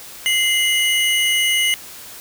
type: tone pair together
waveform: square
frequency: 2083 / 2929 Hz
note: C7 / F#7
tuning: -8 / -18 cents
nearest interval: tritone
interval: 590 cents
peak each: -19 / -18 dBFS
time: 0.26-1.74 s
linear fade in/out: 0 ms
effects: white hiss -37 dBFS RMS until 2.2 s